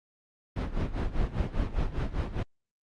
brown noise with tremolo, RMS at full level -26 dBFS, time 0.56-2.43 s, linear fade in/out 5 ms, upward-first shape sine, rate 5 Hz, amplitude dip 80%, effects low-pass 4000 Hz 12 dB/octave + Opus 32 kbps

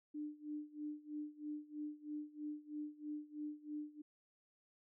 sine tone with tremolo, 299.2 Hz, D4, 32 cents sharp, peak -40 dBFS, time 0.14-4.02 s, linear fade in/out 10 ms, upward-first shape sine, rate 3.1 Hz, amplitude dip 90%, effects none

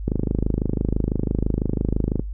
click train, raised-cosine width 3 ms, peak -8 dBFS, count 56, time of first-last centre 0.08-2.195 s, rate 26 Hz, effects noise-tail reverb RT60 0.2 s tail -25 dB re dry + added 50 Hz sine -27 dBFS peak until 2.33 s

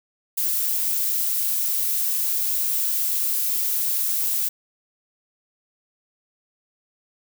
violet noise, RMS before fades -23 dBFS, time 0.37-4.49 s, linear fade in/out 10 ms, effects none

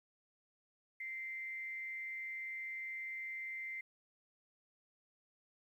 sine tone with amplitude modulation, 2085 Hz, C7, 7 cents flat, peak -39 dBFS, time 1-3.81 s, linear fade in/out 5 ms, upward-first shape sine, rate 217 Hz, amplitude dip 40%, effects 12-bit

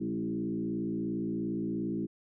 sine tone with frequency modulation, 261.6 Hz, C4, in tune, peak -30 dBFS, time 0-2.07 s, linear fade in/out 20 ms, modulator 57.2 Hz, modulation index 1.7, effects none

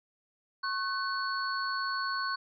sine tone cluster, 1092 / 1508 / 4406 Hz, C#6 / F#6 / C#8, -26 / +32 / -11 cents, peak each -33 / -34 / -37 dBFS, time 0.63-2.36 s, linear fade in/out 10 ms, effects none

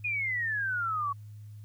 sine exponential sweep, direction down, 2489 to 1108.7 Hz, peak -28 dBFS, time 0.04-1.13 s, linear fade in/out 10 ms, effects added 105 Hz sine -43 dBFS peak until 1.64 s + white hiss -69 dBFS RMS until 1.64 s

